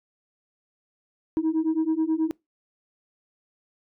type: beating tone pair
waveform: sine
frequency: 313.8 / 323.1 Hz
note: D#4 / E4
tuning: +15 / -35 cents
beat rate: 9.3 Hz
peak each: -23 / -22 dBFS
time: 1.37-2.31 s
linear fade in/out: 0 ms
effects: noise-tail reverb RT60 0.2 s tail -26 dB re dry + tanh soft clip ceiling -18 dBFS